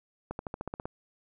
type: accelerating click train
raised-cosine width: 1 ms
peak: -21 dBFS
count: 9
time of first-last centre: 0.31-0.855 s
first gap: 81 ms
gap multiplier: 0.95
effects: none